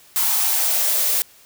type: noise with high-pass filter sweep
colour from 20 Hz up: blue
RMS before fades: -19 dBFS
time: 0.16-1.22 s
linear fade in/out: 0 ms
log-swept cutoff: 920 to 470 Hz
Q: 3.9
effects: white hiss -50 dBFS RMS until 1.45 s